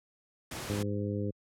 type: noise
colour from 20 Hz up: pink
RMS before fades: -39 dBFS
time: 0.51-0.83 s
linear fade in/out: 5 ms
type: harmonic tone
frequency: 102.5 Hz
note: G#2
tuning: 22 cents flat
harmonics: 1 / 2 / 3 / 4 / 5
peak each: -33 / -36 / -38 / -39 / -40 dBFS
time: 0.69-1.31 s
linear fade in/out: 10 ms
effects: high-pass 60 Hz 12 dB/octave + low-pass 12000 Hz 12 dB/octave